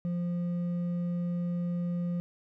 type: tone with hard clipping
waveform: sine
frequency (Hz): 174.61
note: F3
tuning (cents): 0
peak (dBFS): -30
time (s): 0.05-2.2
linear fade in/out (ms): 0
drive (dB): 4
effects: none